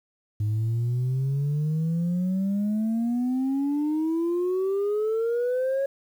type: exponential sweep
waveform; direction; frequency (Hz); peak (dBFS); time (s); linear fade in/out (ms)
sine; up; 103.83 to 554.4; -20; 0.4-5.86; 5
effects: tanh soft clip ceiling -21 dBFS + 9-bit